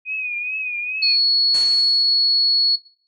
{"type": "tone with vibrato", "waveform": "sine", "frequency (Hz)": 2489, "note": "D#7", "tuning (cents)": 0, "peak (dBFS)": -22, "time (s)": [0.05, 1.17], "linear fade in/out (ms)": 50, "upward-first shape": "triangle", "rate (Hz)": 2.4, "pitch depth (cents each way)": 71}
{"type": "tone", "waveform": "sine", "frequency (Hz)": 4370, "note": "C#8", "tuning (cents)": -26, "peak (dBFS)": -14, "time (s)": [1.02, 2.76], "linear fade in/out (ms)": 10}
{"type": "noise with exponential decay", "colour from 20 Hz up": "white", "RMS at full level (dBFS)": -29, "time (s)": [1.54, 2.42], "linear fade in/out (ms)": 5, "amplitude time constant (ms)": 190}
{"effects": ["noise-tail reverb RT60 0.5 s tail -18 dB re dry", "MP3 48 kbps"]}